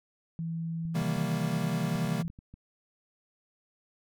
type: tone with pitch glide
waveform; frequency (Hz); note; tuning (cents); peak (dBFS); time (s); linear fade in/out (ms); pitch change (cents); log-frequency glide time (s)
sine; 164.81 to 167.01; E3 to E3; 0 to +23; -31; 0.39-2.28; 0; +23; 1.33-1.76
type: clicks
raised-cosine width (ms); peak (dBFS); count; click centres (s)
5; -35; 9; 0.853 / 1.017 / 1.166 / 1.955 / 2.051 / 2.252 / 2.301 / 2.389 / 2.54
type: chord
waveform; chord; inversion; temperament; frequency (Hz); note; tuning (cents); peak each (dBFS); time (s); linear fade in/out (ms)
square; C minor seventh; none; equal with one note detuned; 130.81 / 156.28 / 196 / 233.1; C3 / Eb3 / G3 / Bb3; 0 / +8 / 0 / 0; -36; 0.94-2.23; 20
effects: none